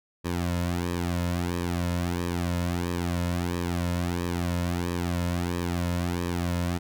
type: tone with flanger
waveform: sawtooth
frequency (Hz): 87.31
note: F2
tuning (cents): 0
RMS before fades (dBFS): -28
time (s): 0.24-6.79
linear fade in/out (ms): 20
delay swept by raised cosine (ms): 1.4 to 2.6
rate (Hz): 1.5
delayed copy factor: -0.8
effects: none